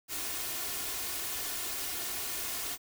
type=noise with comb filter; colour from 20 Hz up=white; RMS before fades=-36 dBFS; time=0.08-2.78 s; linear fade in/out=50 ms; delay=2.8 ms; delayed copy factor=+0.5; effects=none